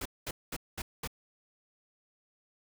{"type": "noise bursts", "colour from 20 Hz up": "pink", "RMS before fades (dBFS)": -37, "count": 5, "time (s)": [0.01, 1.075], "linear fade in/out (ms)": 5, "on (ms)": 45, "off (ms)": 210, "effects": []}